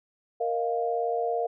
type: chord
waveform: sine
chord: Bb suspended fourth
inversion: none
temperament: just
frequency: 466.2 / 621.6 / 699.2 Hz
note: Bb4 / Eb5 / F5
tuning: 0 / -2 / +2 cents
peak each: -28 / -34 / -28 dBFS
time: 0.4-1.47 s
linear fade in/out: 10 ms
effects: none